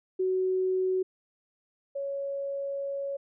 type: tone pair in turn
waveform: sine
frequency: 373.3 / 556.2 Hz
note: F#4 / C#5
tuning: +15 / +6 cents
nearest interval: perfect fifth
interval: 691 cents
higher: second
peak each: -24 / -30 dBFS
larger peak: first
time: 0.19-1.03 / 1.95-3.17 s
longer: second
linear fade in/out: 10 ms
effects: none